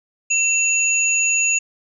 sine tone pair together, 2693 / 6821 Hz, E7 / G#8, +36 / +45 cents, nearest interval octave + major third, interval 1609 cents, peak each -18 dBFS, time 0.3-1.59 s, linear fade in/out 10 ms, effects none

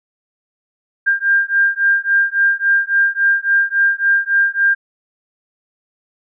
sine beating tone pair, 1596 / 1599.6 Hz, G6 / G6, +31 / +35 cents, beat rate 3.6 Hz, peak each -15 dBFS, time 1.06-4.75 s, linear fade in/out 20 ms, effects none

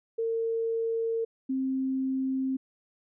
sine tone pair in turn, 455 / 264.1 Hz, A#4 / C4, -42 / +16 cents, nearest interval major sixth, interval 942 cents, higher first, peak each -26 dBFS, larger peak neither, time 0.18-1.25 / 1.49-2.57 s, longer second, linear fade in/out 10 ms, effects none

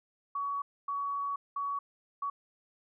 sine tone bursts at uneven times, 1127 Hz, C#6, 28 cents sharp, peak -31 dBFS, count 4, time 0.35-0.62 / 0.88-1.36 / 1.56-1.79 / 2.22-2.3 s, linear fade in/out 5 ms, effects none

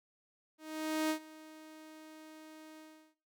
sawtooth tone with ADSR envelope, 312.5 Hz, D#4, 8 cents sharp, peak -26 dBFS, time 0.58-3.15 s, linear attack 520 ms, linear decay 88 ms, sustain -21 dB, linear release 360 ms, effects noise-tail reverb RT60 0.4 s tail -20 dB re dry

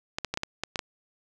clicks, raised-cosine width 0.2 ms, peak -12 dBFS, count 8, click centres 0.185 / 0.247 / 0.34 / 0.374 / 0.434 / 0.636 / 0.758 / 0.792 s, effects none

